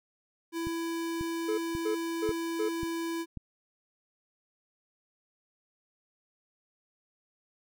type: tone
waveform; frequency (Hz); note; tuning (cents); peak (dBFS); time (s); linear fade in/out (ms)
square; 332.5; E4; +15; -32; 0.52-3.26; 50
type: click train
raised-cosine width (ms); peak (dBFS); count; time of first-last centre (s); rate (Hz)
5; -26; 6; 0.67-3.373; 1.85
type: tone bursts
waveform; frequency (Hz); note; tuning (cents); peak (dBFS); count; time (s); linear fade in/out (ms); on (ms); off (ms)
triangle; 431.5; A4; -34; -26; 4; 1.48-2.69; 10; 100; 270
effects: none